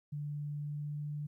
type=tone with pitch glide; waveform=sine; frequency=146.83 to 147.85 Hz; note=D3 to D3; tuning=0 to +12 cents; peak=-36 dBFS; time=0.12-1.27 s; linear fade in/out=10 ms; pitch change=+12 cents; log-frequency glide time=0.57-1.05 s; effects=13-bit